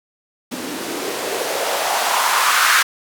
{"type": "noise with band-pass filter sweep", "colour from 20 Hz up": "blue", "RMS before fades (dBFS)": -19, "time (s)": [0.51, 2.83], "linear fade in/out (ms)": 10, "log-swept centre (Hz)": [240, 1500], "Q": 2.8, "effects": []}